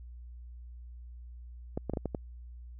clicks, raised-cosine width 2 ms, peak -19 dBFS, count 6, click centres 1.775 / 1.897 / 1.936 / 1.972 / 2.057 / 2.148 s, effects added 60 Hz sine -44 dBFS peak until 2.79 s

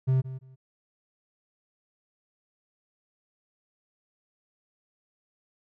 triangle tone with echo, 130.81 Hz, C3, in tune, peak -18 dBFS, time 0.07-0.22 s, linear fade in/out 20 ms, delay 170 ms, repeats 2, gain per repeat -14 dB, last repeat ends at 0.56 s, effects none

